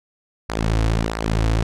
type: tone with flanger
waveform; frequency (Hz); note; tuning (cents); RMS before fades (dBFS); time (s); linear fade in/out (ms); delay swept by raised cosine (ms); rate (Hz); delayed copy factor
sawtooth; 55.1; A1; +3; -20; 0.49-1.63; 5; 0.29 to 5.19; 1.5; -0.7
effects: low-pass 8000 Hz 12 dB/octave